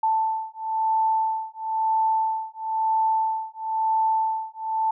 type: beating tone pair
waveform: sine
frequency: 883 / 884 Hz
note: A5 / A5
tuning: +6 / +8 cents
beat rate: 1 Hz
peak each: -24 dBFS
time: 0.03-4.91 s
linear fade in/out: 5 ms
effects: none